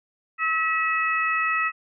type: harmonic tone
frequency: 645 Hz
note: E5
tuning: 38 cents flat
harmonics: 2 / 3 / 4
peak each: -24 / -25 / -27 dBFS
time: 0.38-1.72 s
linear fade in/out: 50 ms
effects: none